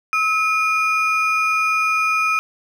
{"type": "ring-modulated tone", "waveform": "triangle", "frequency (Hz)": 1864.7, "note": "A#6", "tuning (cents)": 0, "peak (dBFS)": -11, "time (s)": [0.13, 2.39], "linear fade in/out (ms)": 0, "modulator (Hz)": 574, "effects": []}